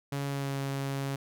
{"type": "tone with pitch glide", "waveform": "sawtooth", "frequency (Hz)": [140.3, 137.57], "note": ["C#3", "C#3"], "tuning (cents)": [21, -13], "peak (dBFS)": -27, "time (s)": [0.12, 1.16], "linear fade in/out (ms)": 5, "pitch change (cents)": -34, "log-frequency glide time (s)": [0.25, 0.58], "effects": []}